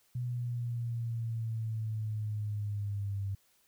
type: linear sweep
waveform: sine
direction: down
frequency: 123.47 to 98 Hz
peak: -32 dBFS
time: 0.15-3.35 s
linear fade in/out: 5 ms
effects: white hiss -69 dBFS RMS until 3.67 s